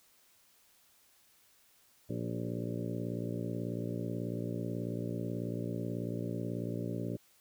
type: harmonic tone with a mistuned harmonic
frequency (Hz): 58.27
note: A#1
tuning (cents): 0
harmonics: 2 / 3 / 4 / 5 / 6 / 7 / 8 / 9 / 10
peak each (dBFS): -39 / -40 / -42 / -42 / -46 / -45 / -51 / -48 / -48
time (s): 2.09-7.17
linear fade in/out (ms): 10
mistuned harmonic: 6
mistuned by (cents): +44
effects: white hiss -66 dBFS RMS until 7.4 s